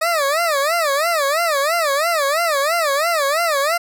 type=tone with vibrato; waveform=20% pulse; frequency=616 Hz; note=D#5; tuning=17 cents flat; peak=-11 dBFS; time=0.01-3.78 s; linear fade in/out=10 ms; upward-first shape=sine; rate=3 Hz; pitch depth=200 cents each way; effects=none